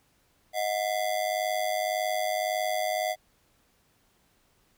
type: ring-modulated tone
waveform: square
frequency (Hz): 680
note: F5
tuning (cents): -46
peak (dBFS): -24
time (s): 0.53-3.16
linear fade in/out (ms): 50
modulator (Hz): 50.9
effects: pink hiss -67 dBFS RMS until 4.77 s

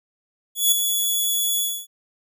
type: tone with ADSR envelope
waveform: 5% pulse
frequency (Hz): 3399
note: G#7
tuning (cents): +39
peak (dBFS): -5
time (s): 0.55-1.87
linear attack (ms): 170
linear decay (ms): 4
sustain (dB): -7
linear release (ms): 270
effects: none

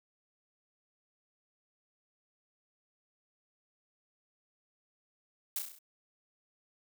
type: noise with echo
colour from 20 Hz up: blue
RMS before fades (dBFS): -34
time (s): 5.56-5.59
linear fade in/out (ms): 2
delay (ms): 33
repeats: 6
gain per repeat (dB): -4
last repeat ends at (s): 5.788
effects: none

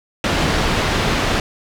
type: low-pass noise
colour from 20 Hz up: pink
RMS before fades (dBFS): -18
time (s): 0.24-1.4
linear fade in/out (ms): 2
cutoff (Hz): 4300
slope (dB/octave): 12
effects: none

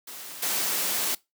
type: noise with level steps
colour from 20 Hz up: white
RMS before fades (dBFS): -40 / -27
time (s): 0.07-1.15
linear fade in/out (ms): 5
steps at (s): 0.42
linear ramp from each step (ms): 10
effects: noise-tail reverb RT60 0.2 s tail -21 dB re dry + high-pass 200 Hz 12 dB/octave

